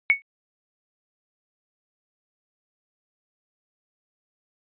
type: tone with exponential decay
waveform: sine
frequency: 2219 Hz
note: C#7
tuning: 1 cent sharp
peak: -10 dBFS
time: 0.1-0.22 s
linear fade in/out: 0 ms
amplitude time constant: 24 ms
effects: resampled to 8000 Hz